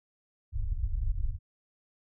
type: low-pass noise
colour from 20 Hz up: pink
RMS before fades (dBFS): -30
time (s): 0.52-1.39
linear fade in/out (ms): 50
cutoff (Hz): 100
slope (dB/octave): 48
effects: none